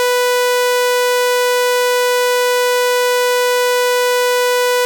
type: tone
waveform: sawtooth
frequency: 493.9 Hz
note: B4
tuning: in tune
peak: -8 dBFS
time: 0-4.85 s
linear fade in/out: 0 ms
effects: none